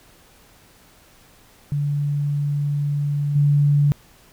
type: tone with level steps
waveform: sine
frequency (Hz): 144.6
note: D3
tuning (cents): -27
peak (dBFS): -19 / -13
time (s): 1.72-3.92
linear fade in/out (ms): 0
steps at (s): 3.35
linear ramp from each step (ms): 10
effects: pink hiss -52 dBFS RMS until 4.32 s